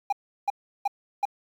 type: tone bursts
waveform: triangle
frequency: 806 Hz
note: G5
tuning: 48 cents sharp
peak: -19 dBFS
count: 4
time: 0.1-1.254 s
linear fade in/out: 5 ms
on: 26 ms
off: 350 ms
effects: 9-bit